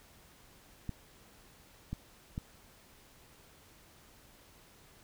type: clicks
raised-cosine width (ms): 5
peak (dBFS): -24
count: 3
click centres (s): 0.893 / 1.93 / 2.379
effects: pink hiss -60 dBFS RMS until 5.03 s